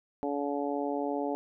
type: harmonic tone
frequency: 142.8 Hz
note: D3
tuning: 48 cents flat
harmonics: 2 / 3 / 4 / 5 / 6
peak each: -33 / -35 / -36 / -37 / -38 dBFS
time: 0.23-1.35 s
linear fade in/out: 0 ms
effects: none